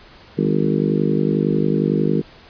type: harmonic tone with a mistuned harmonic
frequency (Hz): 51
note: G#1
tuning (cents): -31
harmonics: 3 / 4 / 5 / 6 / 7 / 8 / 9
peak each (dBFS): -21 / -22 / -23 / -24 / -24 / -25 / -26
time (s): 0.37-2.22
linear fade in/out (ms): 20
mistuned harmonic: 3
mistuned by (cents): +52
effects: pink hiss -45 dBFS RMS until 2.49 s + resampled to 11025 Hz